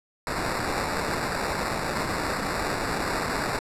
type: noise with sample-and-hold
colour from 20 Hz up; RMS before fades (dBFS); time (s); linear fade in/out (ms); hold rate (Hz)
violet; -28; 0.27-3.59; 2; 3150
effects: low-pass 11000 Hz 12 dB/octave